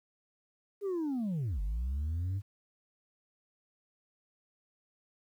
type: linear two-way sweep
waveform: sine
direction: down then up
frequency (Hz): 415.3 to 46.31 to 101.3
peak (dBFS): -28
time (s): 0.81-2.42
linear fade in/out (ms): 50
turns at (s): 1.61
effects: tanh soft clip ceiling -30 dBFS + 11-bit